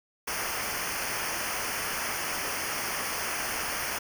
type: noise with comb filter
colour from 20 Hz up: pink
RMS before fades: -32 dBFS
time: 0.27-3.99 s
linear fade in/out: 10 ms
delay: 0.26 ms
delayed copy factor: -0.85
effects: none